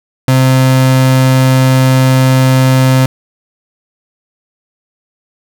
35% pulse tone, 130.6 Hz, C3, 3 cents flat, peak -4 dBFS, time 0.28-3.06 s, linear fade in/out 2 ms, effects none

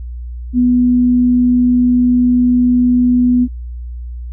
sine tone, 246.9 Hz, B3, in tune, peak -8 dBFS, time 0.53-3.48 s, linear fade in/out 50 ms, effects added 60 Hz sine -23 dBFS peak until 4.32 s

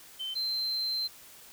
sine tone pair in turn, 3083 / 4115 Hz, G7 / C8, -29 / -30 cents, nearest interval perfect fourth, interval 499 cents, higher second, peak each -32 / -26 dBFS, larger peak second, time 0.19-0.35 / 0.35-1.08 s, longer second, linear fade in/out 20 ms, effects tanh soft clip ceiling -28 dBFS + white hiss -52 dBFS RMS until 1.52 s

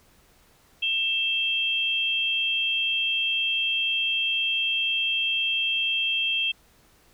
sine tone pair together, 2665 / 3207 Hz, E7 / G7, +18 / +39 cents, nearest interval minor third, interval 321 cents, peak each -25 dBFS, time 0.82-6.52 s, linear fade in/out 10 ms, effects pink hiss -59 dBFS RMS until 7.13 s

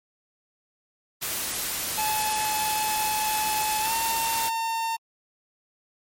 white noise, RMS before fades -29 dBFS, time 1.21-4.5 s, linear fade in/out 20 ms
45% pulse tone with pitch glide, 861 to 907.5 Hz, A5 to A#5, -38 to -47 cents, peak -25 dBFS, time 1.97-4.97 s, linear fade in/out 20 ms, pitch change +91 cents, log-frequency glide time 3.81-3.93 s
effects MP3 64 kbps

